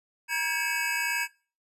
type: tone cluster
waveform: square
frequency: 951 / 1615 / 1677 / 2248 / 2595 Hz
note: A#5 / G#6 / G#6 / C#7 / E7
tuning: +34 / -49 / +16 / +24 / -28 cents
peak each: -36 / -33 / -35 / -34 / -32 dBFS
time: 0.28-1.28 s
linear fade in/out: 50 ms
effects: noise-tail reverb RT60 0.4 s tail -23 dB re dry + resampled to 32000 Hz